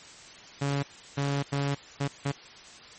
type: tone bursts at uneven times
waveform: sawtooth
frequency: 140.7 Hz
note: C#3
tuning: 26 cents sharp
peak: -22 dBFS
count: 5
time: 0.61-0.83 / 1.17-1.43 / 1.52-1.75 / 2-2.08 / 2.25-2.32 s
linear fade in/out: 10 ms
effects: white hiss -48 dBFS RMS until 2.98 s + MP3 32 kbps